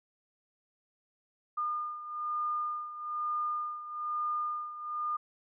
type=beating tone pair; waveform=sine; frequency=1213 / 1214.1 Hz; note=D#6 / D#6; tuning=-44 / -43 cents; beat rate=1.1 Hz; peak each=-33 / -38 dBFS; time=1.57-5.17 s; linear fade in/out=10 ms; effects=none